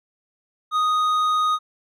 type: tone with hard clipping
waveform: sine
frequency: 1244.5 Hz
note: D#6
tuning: in tune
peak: -19 dBFS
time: 0.71-1.59 s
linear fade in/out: 50 ms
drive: 6 dB
effects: none